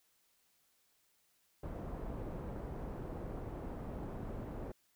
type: low-pass noise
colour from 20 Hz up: pink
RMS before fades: -43 dBFS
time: 1.63-4.72 s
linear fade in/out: 5 ms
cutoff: 710 Hz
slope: 12 dB/octave
effects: white hiss -74 dBFS RMS until 4.95 s